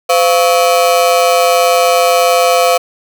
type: ring-modulated tone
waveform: 35% pulse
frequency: 603 Hz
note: D5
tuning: 46 cents sharp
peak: -3 dBFS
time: 0.09-2.78 s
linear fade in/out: 10 ms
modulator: 90.8 Hz
effects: none